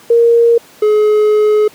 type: tone pair in turn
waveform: sine / triangle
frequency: 467.3 / 424.3 Hz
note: A#4 / G#4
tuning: +4 / +37 cents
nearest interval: major second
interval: 167 cents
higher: first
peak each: -5 dBFS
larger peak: neither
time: 0.1-0.58 / 0.82-1.68 s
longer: second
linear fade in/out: 5 ms
effects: pink hiss -41 dBFS RMS until 1.74 s + high-pass 200 Hz 12 dB/octave